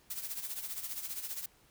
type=noise with tremolo; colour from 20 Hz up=blue; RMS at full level=-37 dBFS; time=0.1-1.46 s; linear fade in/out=5 ms; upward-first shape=triangle; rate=15 Hz; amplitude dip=75%; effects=pink hiss -65 dBFS RMS until 1.7 s